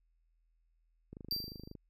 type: click train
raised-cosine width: 3 ms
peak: -34 dBFS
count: 17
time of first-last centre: 1.13-1.753 s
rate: 25.7 Hz
type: tone with exponential decay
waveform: square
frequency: 4699 Hz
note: D8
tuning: in tune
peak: -31 dBFS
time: 1.31-1.74 s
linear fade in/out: 1 ms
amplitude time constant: 92 ms
effects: added 41 Hz sine -70 dBFS peak until 1.89 s